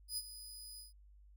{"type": "tone with ADSR envelope", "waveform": "20% pulse", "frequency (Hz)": 4978, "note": "D#8", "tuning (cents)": 0, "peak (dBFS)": -30, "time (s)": [0.08, 0.93], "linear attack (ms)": 93, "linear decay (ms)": 43, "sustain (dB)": -13, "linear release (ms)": 140, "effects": ["added 50 Hz sine -58 dBFS peak until 1.36 s"]}